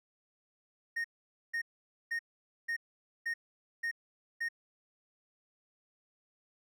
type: tone bursts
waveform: triangle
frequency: 1853 Hz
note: A#6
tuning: 11 cents flat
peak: -30 dBFS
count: 7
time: 0.96-4.488 s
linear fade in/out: 10 ms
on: 84 ms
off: 490 ms
effects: none